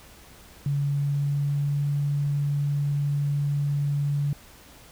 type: tone with pitch glide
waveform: sine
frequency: 141.9 to 143.55 Hz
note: C#3 to D3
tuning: +41 to -39 cents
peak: -22 dBFS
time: 0.66-4.33 s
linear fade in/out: 2 ms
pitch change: +20 cents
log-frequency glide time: 0.78-1.83 s
effects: added 60 Hz sine -57 dBFS peak until 4.91 s + pink hiss -50 dBFS RMS until 4.91 s